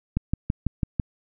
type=click train; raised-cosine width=5 ms; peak=-10 dBFS; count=6; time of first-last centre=0.17-0.998 s; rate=6.04 Hz; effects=none